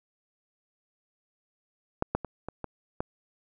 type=clicks; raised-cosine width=1 ms; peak=-11 / -11 / -21 / -21 / -20 / -15 dBFS; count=6; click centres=2.024 / 2.15 / 2.247 / 2.486 / 2.643 / 3.005 s; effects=none